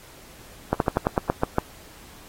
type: slowing click train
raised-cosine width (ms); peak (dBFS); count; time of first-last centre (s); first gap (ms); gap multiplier
1; -5; 9; 0.73-1.584; 72; 1.11
effects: pink hiss -48 dBFS RMS until 2.28 s + AAC 48 kbps

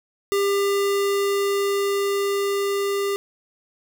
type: tone with level ramp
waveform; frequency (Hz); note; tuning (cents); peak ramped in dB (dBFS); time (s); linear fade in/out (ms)
square; 399.4; G4; +32; -19 to -22; 0.32-3.16; 0
effects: none

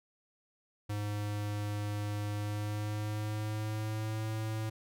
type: tone with pitch glide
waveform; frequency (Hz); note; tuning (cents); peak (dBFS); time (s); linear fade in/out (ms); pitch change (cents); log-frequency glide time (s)
square; 103.83 to 109.62; G#2 to A2; 0 to -6; -34; 0.89-4.7; 10; +94; 2.36-4.28
effects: none

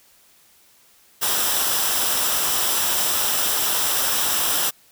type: noise with comb filter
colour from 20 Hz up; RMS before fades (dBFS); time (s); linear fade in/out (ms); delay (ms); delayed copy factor
white; -21; 1.21-4.71; 20; 0.45; -0.5
effects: white hiss -55 dBFS RMS until 4.91 s

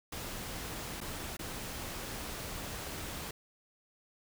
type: noise with dropouts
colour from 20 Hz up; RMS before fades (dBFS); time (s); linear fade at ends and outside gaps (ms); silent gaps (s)
pink; -41; 0.12-3.31; 5; 1.005-1.012 / 1.369-1.391
effects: none

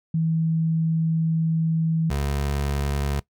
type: tone pair in turn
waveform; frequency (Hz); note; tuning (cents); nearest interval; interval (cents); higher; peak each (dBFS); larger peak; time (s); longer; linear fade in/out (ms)
sine / 25% pulse; 162 / 70.72; E3 / C#2; -30 / +35; octave + major second; 1435; first; -19; neither; 0.14-2.1 / 2.1-3.2; first; 5
effects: noise-tail reverb RT60 0.1 s tail -19 dB re dry

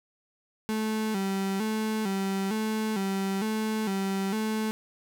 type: tone with vibrato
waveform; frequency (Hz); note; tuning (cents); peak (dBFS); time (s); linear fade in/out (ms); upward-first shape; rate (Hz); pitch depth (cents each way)
35% pulse; 205.5; G#3; -18; -25; 0.69-4.71; 0; square; 1.1; 100
effects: none

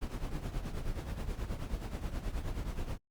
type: noise with tremolo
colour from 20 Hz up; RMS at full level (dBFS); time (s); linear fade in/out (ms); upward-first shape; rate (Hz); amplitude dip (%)
brown; -34; 0.01-2.98; 20; triangle; 9.4; 75
effects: Opus 48 kbps

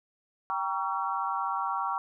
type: chord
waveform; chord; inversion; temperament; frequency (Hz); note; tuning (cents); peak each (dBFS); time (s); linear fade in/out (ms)
sine; G diminished seventh; none; just; 784 / 940.8 / 1128.9 / 1354.7; G5 / Bb5 / Db6 / Fb6; 0 / +16 / +31 / +47; -34 / -33 / -32 / -35; 0.5-1.98; 0
effects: none

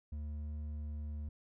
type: tone with hard clipping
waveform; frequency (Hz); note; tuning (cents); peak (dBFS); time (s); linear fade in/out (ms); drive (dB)
sine; 74.9; D2; +35; -40; 0.12-1.29; 5; 5
effects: none

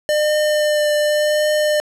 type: tone with vibrato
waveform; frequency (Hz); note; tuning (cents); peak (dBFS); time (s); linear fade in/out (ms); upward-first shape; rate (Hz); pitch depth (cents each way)
square; 601; D5; +40; -15; 0.09-1.8; 0; triangle; 0.88; 16
effects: low-pass 12000 Hz 12 dB/octave

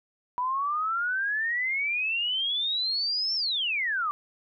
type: exponential two-way sweep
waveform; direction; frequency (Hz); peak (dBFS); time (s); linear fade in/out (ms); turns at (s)
sine; up then down; 977 to 5460 to 1154; -25; 0.38-4.11; 0; 3.35
effects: none

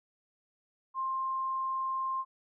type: tone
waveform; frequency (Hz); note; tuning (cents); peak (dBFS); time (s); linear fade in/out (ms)
sine; 1056; C6; +16; -30; 0.94-2.25; 50
effects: none

